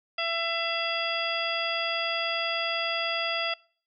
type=harmonic tone with a mistuned harmonic; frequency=670 Hz; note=E5; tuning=28 cents sharp; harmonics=1 / 2 / 3 / 4 / 5 / 7; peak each=-33 / -34 / -35 / -32 / -33 / -36 dBFS; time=0.18-3.54 s; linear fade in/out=5 ms; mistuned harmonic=7; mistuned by=+46 cents; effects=noise-tail reverb RT60 0.5 s tail -26 dB re dry